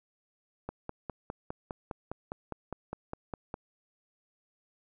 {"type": "click train", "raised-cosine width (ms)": 1, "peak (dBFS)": -22, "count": 15, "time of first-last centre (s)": [0.69, 3.541], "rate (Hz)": 4.91, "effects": []}